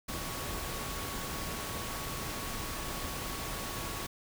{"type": "tone in noise", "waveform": "sine", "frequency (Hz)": 1115, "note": "C#6", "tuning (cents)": 10, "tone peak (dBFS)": -46, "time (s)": [0.08, 4.07], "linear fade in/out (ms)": 10, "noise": "pink", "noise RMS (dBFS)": -38, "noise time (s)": [0.08, 4.07], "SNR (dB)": -11, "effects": []}